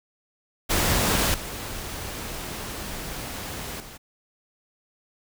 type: noise with level steps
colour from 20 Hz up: pink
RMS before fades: -22 / -34 / -42 dBFS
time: 0.69-3.98 s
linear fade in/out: 20 ms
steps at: 1.34 / 3.8 s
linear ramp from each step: 2 ms
effects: none